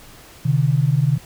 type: tone pair together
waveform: sine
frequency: 130.81 / 151.22 Hz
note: C3 / D#3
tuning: 0 / -49 cents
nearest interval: minor third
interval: 251 cents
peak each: -17 dBFS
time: 0.45-1.18 s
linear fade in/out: 10 ms
effects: pink hiss -44 dBFS RMS until 1.25 s